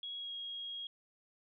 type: tone with pitch glide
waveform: sine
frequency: 3322 to 3280 Hz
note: G#7 to G#7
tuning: 0 to -22 cents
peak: -40 dBFS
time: 0.03-0.87 s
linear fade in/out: 2 ms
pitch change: -22 cents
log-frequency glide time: 0.16-0.34 s
effects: none